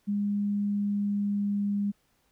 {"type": "tone with pitch glide", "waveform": "sine", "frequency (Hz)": [203.9, 202.7], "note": ["G#3", "G#3"], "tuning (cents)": [-32, -42], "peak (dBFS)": -25, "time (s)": [0.07, 1.92], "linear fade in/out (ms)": 20, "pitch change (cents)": -10, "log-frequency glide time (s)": [0.61, 1.71], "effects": ["pink hiss -70 dBFS RMS until 2.31 s"]}